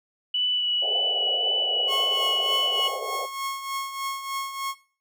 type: tone with vibrato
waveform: sine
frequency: 2960 Hz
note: F#7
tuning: in tune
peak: -22 dBFS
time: 0.34-2.88 s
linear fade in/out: 5 ms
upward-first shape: sine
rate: 1.9 Hz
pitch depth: 13 cents each way
type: band-pass noise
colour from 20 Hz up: white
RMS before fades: -34 dBFS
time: 0.82-3.26 s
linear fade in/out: 5 ms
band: 400 to 790 Hz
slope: 96 dB/octave
type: tone with tremolo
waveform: sawtooth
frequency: 1090 Hz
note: C#6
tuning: 29 cents flat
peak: -23 dBFS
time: 1.87-4.75 s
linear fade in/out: 50 ms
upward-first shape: triangle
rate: 3.3 Hz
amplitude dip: 65%
effects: noise-tail reverb RT60 0.4 s tail -17 dB re dry